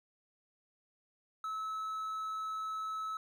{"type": "tone", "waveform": "triangle", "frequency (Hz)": 1298, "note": "E6", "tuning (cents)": -27, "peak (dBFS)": -34, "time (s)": [1.44, 3.17], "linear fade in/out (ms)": 2, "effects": []}